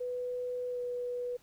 sine tone with pitch glide, 495.7 to 490.3 Hz, B4 to B4, +6 to -13 cents, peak -33 dBFS, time 0-1.37 s, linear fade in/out 10 ms, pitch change -19 cents, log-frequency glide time 0.7-0.8 s, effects pink hiss -65 dBFS RMS until 1.42 s

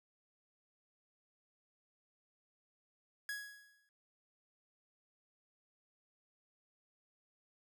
45% pulse tone with exponential decay, 1668 Hz, G#6, 7 cents sharp, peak -37 dBFS, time 3.29-3.89 s, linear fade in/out 1 ms, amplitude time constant 130 ms, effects none

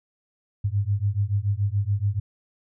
sine beating tone pair, 98 / 105 Hz, G2 / G#2, 0 / +19 cents, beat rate 7 Hz, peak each -24 dBFS, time 0.64-2.2 s, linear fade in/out 10 ms, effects none

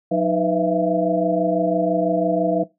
sine tone cluster, 181.4 / 312.3 / 497.9 / 652 / 678 Hz, F#3 / D#4 / B4 / E5 / E5, -34 / +7 / +14 / -19 / +49 cents, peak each -23 dBFS, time 0.11-2.64 s, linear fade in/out 10 ms, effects noise-tail reverb RT60 0.2 s tail -19 dB re dry

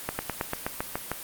slowing click train, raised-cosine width 0.5 ms, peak -12 dBFS, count 9, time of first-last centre 0.09-1.116 s, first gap 100 ms, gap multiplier 1.07, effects white hiss -39 dBFS RMS until 1.23 s + Opus 32 kbps

